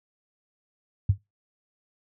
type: tone with exponential decay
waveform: sine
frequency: 97.8 Hz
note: G2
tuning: 4 cents flat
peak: -13 dBFS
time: 1.09-1.18 s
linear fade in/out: 5 ms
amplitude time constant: 18 ms
effects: noise-tail reverb RT60 0.2 s tail -21 dB re dry + high-pass 60 Hz 12 dB/octave